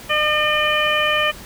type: harmonic tone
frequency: 605 Hz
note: D#5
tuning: 49 cents flat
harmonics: 1 / 2 / 3 / 4 / 5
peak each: -22 / -22 / -22 / -22 / -22 dBFS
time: 0.09-1.32 s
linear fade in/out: 20 ms
effects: pink hiss -38 dBFS RMS until 1.45 s